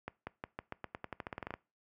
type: accelerating click train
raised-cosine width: 0.5 ms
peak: -24 dBFS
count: 17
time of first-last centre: 0.08-1.54 s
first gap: 190 ms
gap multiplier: 0.89
effects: noise-tail reverb RT60 0.3 s tail -22 dB re dry + high-pass 60 Hz 12 dB/octave